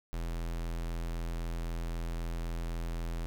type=tone; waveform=square; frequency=41.92 Hz; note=E1; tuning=30 cents sharp; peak=-34 dBFS; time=0.13-3.26 s; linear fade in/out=0 ms; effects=none